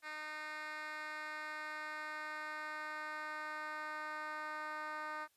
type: tone with band-pass filter sweep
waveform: 10% pulse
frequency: 306.1 Hz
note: D#4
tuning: 28 cents flat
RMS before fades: -44 dBFS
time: 0.02-5.28 s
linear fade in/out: 50 ms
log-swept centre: 2100 to 1300 Hz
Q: 1.4
effects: white hiss -75 dBFS RMS until 5.36 s + resampled to 32000 Hz